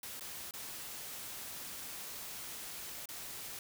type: noise with dropouts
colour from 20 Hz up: white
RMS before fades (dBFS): -45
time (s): 0.03-3.59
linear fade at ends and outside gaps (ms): 2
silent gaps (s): 0.197-0.208 / 0.51-0.537 / 3.057-3.088
effects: none